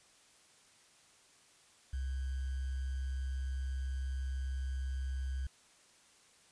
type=tone with sample-and-hold; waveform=sine; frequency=66 Hz; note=C2; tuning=16 cents sharp; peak=-34 dBFS; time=1.93-5.47 s; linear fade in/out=5 ms; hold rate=1575 Hz; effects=white hiss -64 dBFS RMS until 6.51 s + resampled to 22050 Hz